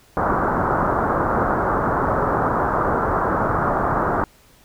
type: low-pass noise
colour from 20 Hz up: white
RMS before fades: -20 dBFS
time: 0.17-4.24 s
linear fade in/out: 0 ms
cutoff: 1400 Hz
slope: 48 dB/octave
effects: pink hiss -53 dBFS RMS until 4.64 s